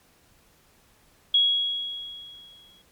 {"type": "tone with exponential decay", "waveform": "sine", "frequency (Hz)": 3322, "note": "G#7", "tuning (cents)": 0, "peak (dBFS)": -15, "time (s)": [1.34, 2.82], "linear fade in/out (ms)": 5, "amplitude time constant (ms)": 320, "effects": ["pink hiss -60 dBFS RMS until 2.91 s", "MP3 96 kbps"]}